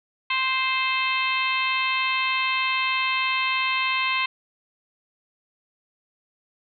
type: harmonic tone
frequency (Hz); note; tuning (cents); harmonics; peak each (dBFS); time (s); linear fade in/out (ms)
523.3; C5; 0; 2 / 3 / 4 / 5 / 6 / 7 / 8; -26 / -36 / -27 / -26 / -31 / -35 / -36; 0.3-4.26; 5
effects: none